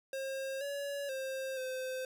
square tone with pitch steps, 536 / 566 / 530 / 517 Hz, C5 / C#5 / C5 / C5, +42 / +36 / +22 / -21 cents, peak -37 dBFS, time 0.13-2.05 s, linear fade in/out 2 ms, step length 480 ms, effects none

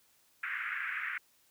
pink band-pass noise, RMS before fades -37 dBFS, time 0.43-1.18 s, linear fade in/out 5 ms, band 1400 to 2300 Hz, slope 48 dB/octave, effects white hiss -68 dBFS RMS until 1.5 s

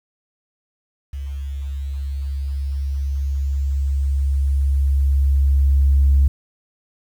sine tone with level ramp, 69 Hz, C#2, 7 cents flat, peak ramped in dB -25 to -9 dBFS, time 1.13-6.28 s, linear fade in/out 5 ms, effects tanh soft clip ceiling -7 dBFS + 8-bit

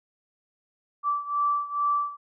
sine beating tone pair, 1162 / 1164.3 Hz, D6 / D6, -19 / -15 cents, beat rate 2.3 Hz, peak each -25 / -28 dBFS, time 1.03-2.17 s, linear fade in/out 50 ms, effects none

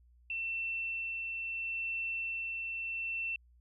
sine tone with tremolo, 2690 Hz, E7, 34 cents sharp, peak -33 dBFS, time 0.3-3.36 s, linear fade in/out 2 ms, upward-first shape sine, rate 0.74 Hz, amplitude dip 25%, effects added 60 Hz sine -60 dBFS peak until 3.6 s

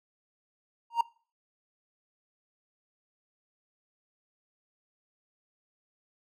triangle tone with exponential growth, 932.3 Hz, A#5, in tune, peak -16 dBFS, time 0.9-1.01 s, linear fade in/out 5 ms, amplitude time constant 22 ms, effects noise-tail reverb RT60 0.4 s tail -22 dB re dry

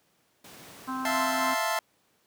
pink noise, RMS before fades -47 dBFS, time 0.44-1.54 s, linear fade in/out 5 ms
harmonic tone, 260.7 Hz, C4, 6 cents flat, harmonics 1 / 3 / 4 / 5 / 6, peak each -33 / -41 / -34 / -39 / -44 dBFS, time 0.87-1.55 s, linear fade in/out 20 ms
25% pulse chord, F major seventh, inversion third, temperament equal, 659.3 / 698.5 / 880 / 1046.5 Hz, E5 / F5 / A5 / C6, 0 / 0 / 0 / 0 cents, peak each -27 / -31 / -27 / -28 dBFS, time 1.05-1.79 s, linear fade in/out 2 ms
effects pink hiss -68 dBFS RMS until 2.26 s + high-pass 150 Hz 12 dB/octave

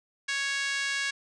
5% pulse tone with high-pass filter, 554.4 Hz, C#5, in tune, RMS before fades -30 dBFS, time 0.28-1.11 s, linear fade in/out 10 ms, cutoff 1700 Hz, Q 3.2, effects resampled to 22050 Hz

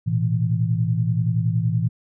sine chord, A suspended second, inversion none, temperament equal with one note detuned, 112.9 / 123.47 / 164.81 Hz, A2 / B2 / E3, +45 / 0 / 0 cents, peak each -21 / -24 / -23 dBFS, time 0.06-1.89 s, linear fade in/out 20 ms, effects none

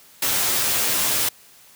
white noise with comb filter, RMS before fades -21 dBFS, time 0.22-1.29 s, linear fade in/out 5 ms, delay 12 ms, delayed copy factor -0.55, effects white hiss -50 dBFS RMS until 1.75 s + high-pass 60 Hz 12 dB/octave

